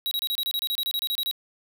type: tone bursts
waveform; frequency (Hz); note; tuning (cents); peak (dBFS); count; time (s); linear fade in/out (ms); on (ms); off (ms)
square; 3849; B7; -45; -25; 16; 0.06-1.312; 0; 52; 28
effects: 11-bit